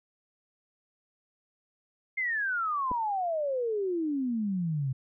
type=exponential sweep; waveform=sine; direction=down; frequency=2132 to 127.4 Hz; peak=-27 dBFS; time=2.17-4.93 s; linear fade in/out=10 ms
type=clicks; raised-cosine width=2 ms; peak=-28 / -23 dBFS; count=2; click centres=2.912 / 2.916 s
effects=none